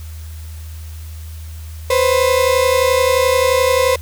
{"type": "tone pair together", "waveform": "35% pulse", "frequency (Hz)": [498.5, 530], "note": ["B4", "C5"], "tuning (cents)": [16, 22], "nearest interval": "minor second", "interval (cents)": 106, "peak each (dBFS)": -13, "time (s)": [1.9, 3.96], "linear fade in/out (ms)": 5, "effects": ["added 79 Hz sine -28 dBFS peak until 4.01 s", "white hiss -43 dBFS RMS until 4.01 s"]}